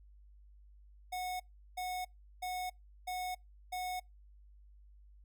square tone bursts, 732 Hz, F#5, 19 cents flat, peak -37 dBFS, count 5, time 1.12-4 s, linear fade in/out 10 ms, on 280 ms, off 370 ms, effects noise-tail reverb RT60 0.2 s tail -26 dB re dry + added 50 Hz sine -56 dBFS peak until 5.24 s

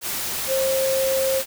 sine tone in noise, 532 Hz, C5, 29 cents sharp, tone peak -19 dBFS, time 0.47-1.43 s, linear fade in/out 50 ms, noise white, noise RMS -27 dBFS, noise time 0.01-1.46 s, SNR +5 dB, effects none

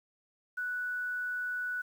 sine tone with quantisation, 1480 Hz, F#6, in tune, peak -32 dBFS, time 0.57-1.82 s, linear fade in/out 10 ms, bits 10, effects none

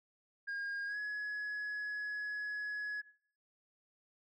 sine tone with pitch glide, 1623 to 1686.1 Hz, G#6 to G#6, -40 to +26 cents, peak -34 dBFS, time 0.47-3.02 s, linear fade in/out 20 ms, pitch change +66 cents, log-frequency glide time 0.86-0.98 s, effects noise-tail reverb RT60 0.6 s tail -20 dB re dry + tanh soft clip ceiling -36 dBFS

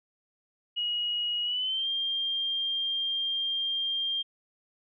sine tone with pitch glide, 2897 to 3196 Hz, F#7 to G7, -37 to +33 cents, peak -27 dBFS, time 0.76-4.23 s, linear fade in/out 20 ms, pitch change +170 cents, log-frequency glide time 1.44-1.88 s, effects none

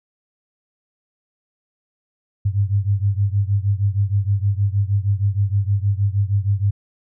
sine beating tone pair, 98 / 104.4 Hz, G2 / G#2, 0 / +10 cents, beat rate 6.4 Hz, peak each -18 / -20 dBFS, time 2.45-6.71 s, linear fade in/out 10 ms, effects none

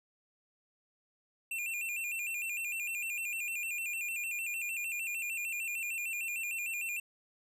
square tone with vibrato, 2556 Hz, D#7, 46 cents sharp, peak -35 dBFS, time 1.51-7 s, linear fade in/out 5 ms, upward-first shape square, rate 6.6 Hz, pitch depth 92 cents each way, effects none

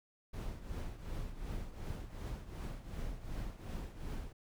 brown noise with tremolo, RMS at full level -39 dBFS, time 0.33-4.33 s, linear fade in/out 10 ms, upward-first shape triangle, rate 2.7 Hz, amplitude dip 75%, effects none

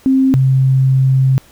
sine tone pair in turn, 265 / 132.5 Hz, C4 / C3, +22 / +22 cents, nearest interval octave, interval 1200 cents, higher first, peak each -8 dBFS, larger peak neither, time 0.06-0.34 / 0.34-1.38 s, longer second, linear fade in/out 0 ms, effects pink hiss -46 dBFS RMS until 1.51 s

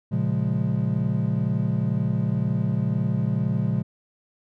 triangle chord, Bb minor seventh, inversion none, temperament equal with one note detuned, 116.54 / 138.59 / 176.13 / 207.7 Hz, Bb2 / Db3 / F3 / Ab3, 0 / 0 / +15 / 0 cents, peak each -24 / -24 / -25 / -26 dBFS, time 0.11-3.83 s, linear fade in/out 20 ms, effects none

